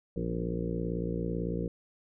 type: harmonic tone with a mistuned harmonic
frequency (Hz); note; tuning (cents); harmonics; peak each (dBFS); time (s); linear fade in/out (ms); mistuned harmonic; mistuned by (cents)
58; A#1; -8; 1 / 2 / 3 / 4 / 5 / 6 / 7 / 8 / 9; -38 / -40 / -34 / -43 / -40 / -40 / -42 / -38 / -45; 0.16-1.68; 5; 4; +67
effects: none